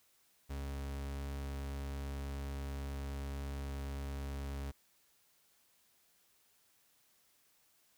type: tone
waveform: 40% pulse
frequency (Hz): 69.3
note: C#2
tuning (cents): 0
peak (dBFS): -38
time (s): 0.49-4.72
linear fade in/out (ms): 20
effects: white hiss -71 dBFS RMS until 7.97 s